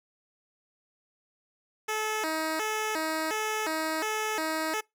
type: tone with vibrato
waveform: 10% pulse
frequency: 370 Hz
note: F#4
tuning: in tune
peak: -20 dBFS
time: 1.88-4.81 s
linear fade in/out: 10 ms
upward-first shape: square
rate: 1.4 Hz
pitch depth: 270 cents each way
effects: noise-tail reverb RT60 0.2 s tail -25 dB re dry